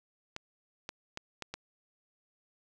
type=clicks; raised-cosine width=0.2 ms; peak=-21 dBFS; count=5; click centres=0.364 / 0.891 / 1.174 / 1.423 / 1.54 s; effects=10-bit